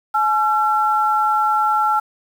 sine tone pair together, 852.4 / 1355 Hz, G#5 / E6, +45 / +47 cents, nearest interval minor sixth, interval 802 cents, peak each -17 dBFS, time 0.14-2 s, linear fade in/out 10 ms, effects 7-bit

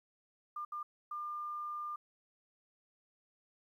sine tone bursts at uneven times, 1200 Hz, D6, 37 cents sharp, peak -38 dBFS, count 3, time 0.56-0.65 / 0.72-0.83 / 1.11-1.96 s, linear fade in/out 5 ms, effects 12-bit

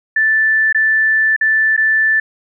sine tone with dropouts, 1760 Hz, A6, in tune, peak -10 dBFS, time 0.16-2.2 s, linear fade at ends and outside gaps 5 ms, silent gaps 0.727-0.746 / 1.364-1.41 / 1.766-1.776 s, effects none

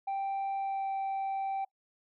sine tone with pitch glide, 784 to 779 Hz, G5 to G5, 0 to -11 cents, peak -28 dBFS, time 0.07-1.65 s, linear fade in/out 10 ms, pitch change -11 cents, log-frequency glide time 0.56-0.9 s, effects noise-tail reverb RT60 0.1 s tail -24 dB re dry + tanh soft clip ceiling -30 dBFS

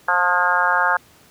harmonic tone with a mistuned harmonic, 177.9 Hz, F3, 32 cents sharp, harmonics 3 / 4 / 5 / 6 / 7 / 8 / 9, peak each -29 / -25 / -21 / -24 / -23 / -21 / -21 dBFS, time 0.08-0.97 s, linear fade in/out 5 ms, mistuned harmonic 9, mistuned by +27 cents, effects pink hiss -51 dBFS RMS until 1.3 s + high-pass 80 Hz 12 dB/octave

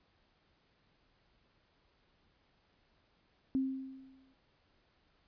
sine tone with exponential decay, 265.3 Hz, C4, 24 cents sharp, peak -27 dBFS, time 3.55-4.34 s, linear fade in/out 0 ms, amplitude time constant 170 ms, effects pink hiss -72 dBFS RMS until 5.27 s + resampled to 11025 Hz

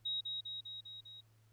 sine tone with echo, 3801 Hz, A#7, 33 cents sharp, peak -35 dBFS, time 0.05-0.21 s, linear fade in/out 10 ms, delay 200 ms, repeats 5, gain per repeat -3 dB, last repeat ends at 1.21 s, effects added 110 Hz sine -65 dBFS peak until 1.52 s + pink hiss -75 dBFS RMS until 1.52 s

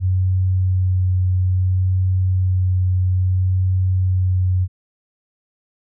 sine tone with vibrato, 92.5 Hz, F#2, in tune, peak -14 dBFS, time 0-4.68 s, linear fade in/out 50 ms, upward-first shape sine, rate 0.6 Hz, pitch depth 11 cents each way, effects none

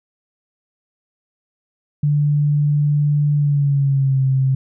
sine tone with pitch glide, 146.83 to 133.1 Hz, D3 to C3, 0 to +30 cents, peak -13 dBFS, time 2.03-4.55 s, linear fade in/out 5 ms, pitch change -170 cents, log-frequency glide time 3.35-4.22 s, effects none

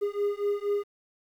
triangle beating tone pair, 406.2 / 410.4 Hz, G#4 / G#4, -38 / -21 cents, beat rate 4.2 Hz, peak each -27 dBFS, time 0.01-0.84 s, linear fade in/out 20 ms, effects 10-bit

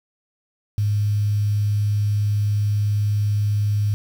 sine tone with quantisation, 103.83 Hz, G#2, in tune, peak -17 dBFS, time 0.78-3.94 s, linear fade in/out 0 ms, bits 7, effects none

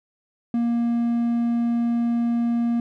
triangle tone with hard clipping, 235.3 Hz, A#3, 16 cents sharp, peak -20 dBFS, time 0.54-2.8 s, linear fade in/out 2 ms, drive 6 dB, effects none

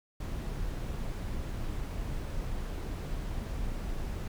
brown noise, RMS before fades -35 dBFS, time 0.2-4.28 s, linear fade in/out 5 ms, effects none

